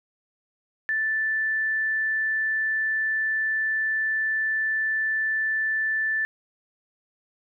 sine tone, 1760 Hz, A6, in tune, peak -22 dBFS, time 0.89-6.25 s, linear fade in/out 0 ms, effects none

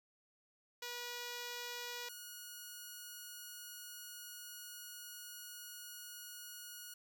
5% pulse tone pair in turn, 483.8 / 1449.8 Hz, B4 / F#6, -36 / -36 cents, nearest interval octave + perfect fifth, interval 1900 cents, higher second, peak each -31 / -37 dBFS, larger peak first, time 0.82-2.09 / 2.09-6.94 s, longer second, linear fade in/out 5 ms, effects none

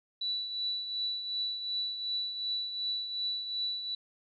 sine tone with tremolo, 3951 Hz, B7, in tune, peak -29 dBFS, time 0.21-3.95 s, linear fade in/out 5 ms, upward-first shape triangle, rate 2.7 Hz, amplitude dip 60%, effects none

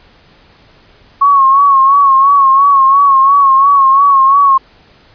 sine tone with vibrato, 1100 Hz, C#6, 14 cents flat, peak -4 dBFS, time 1.21-4.58 s, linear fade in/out 10 ms, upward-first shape sine, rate 2.9 Hz, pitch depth 56 cents each way, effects pink hiss -45 dBFS RMS until 5.14 s + resampled to 11025 Hz

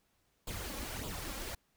pink noise with flanger, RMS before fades -41 dBFS, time 0.47-1.55 s, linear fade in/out 5 ms, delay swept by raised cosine 0.25 to 3.75 ms, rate 1.7 Hz, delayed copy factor +0.65, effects pink hiss -75 dBFS RMS until 1.76 s

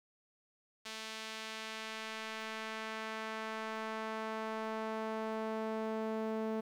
sawtooth tone with band-pass filter sweep, 220 Hz, A3, in tune, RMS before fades -40 dBFS, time 0.85-6.61 s, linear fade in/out 10 ms, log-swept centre 3900 to 450 Hz, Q 0.84, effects 11-bit

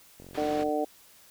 click train, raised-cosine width 2 ms, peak -34 dBFS, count 23, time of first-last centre 0.2-0.686 s, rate 45.3 Hz
pink band-pass noise, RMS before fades -41 dBFS, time 0.34-0.64 s, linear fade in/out 10 ms, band 180 to 4400 Hz, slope 12 dB/octave
harmonic tone, 150 Hz, D3, 37 cents sharp, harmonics 2 / 3 / 4 / 5, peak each -31 / -31 / -31 / -31 dBFS, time 0.37-0.85 s, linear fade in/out 10 ms
effects white hiss -56 dBFS RMS until 1.3 s

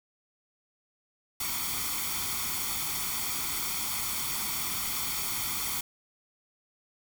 white noise with comb filter, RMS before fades -32 dBFS, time 1.4-5.81 s, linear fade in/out 5 ms, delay 0.89 ms, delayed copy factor +0.7, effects none

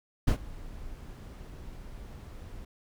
brown noise with ADSR envelope, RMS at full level -21 dBFS, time 0.27-2.65 s, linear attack 11 ms, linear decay 89 ms, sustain -22 dB, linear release 5 ms, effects none

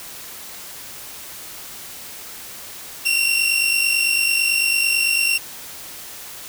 sawtooth tone pair together, 2713 / 2762 Hz, E7 / F7, +49 / -20 cents, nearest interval unison, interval 31 cents, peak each -16 dBFS, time 3.05-5.38 s, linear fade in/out 10 ms, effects white hiss -36 dBFS RMS until 6.48 s

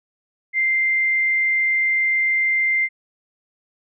sine tone, 2091 Hz, C7, 2 cents flat, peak -16 dBFS, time 0.53-2.89 s, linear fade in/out 50 ms, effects none

